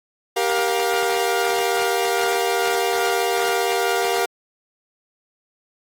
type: tone cluster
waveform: sawtooth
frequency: 391.7 / 471.2 / 708 Hz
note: G4 / A#4 / F5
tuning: -1 / +19 / +23 cents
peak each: -19 dBFS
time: 0.36-4.26 s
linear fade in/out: 10 ms
effects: AAC 64 kbps